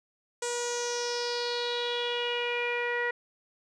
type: tone with low-pass filter sweep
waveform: sawtooth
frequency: 481.1 Hz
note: B4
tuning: 45 cents flat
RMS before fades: -31 dBFS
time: 0.42-3.11 s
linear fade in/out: 5 ms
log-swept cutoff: 7700 to 1900 Hz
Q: 5.3
effects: none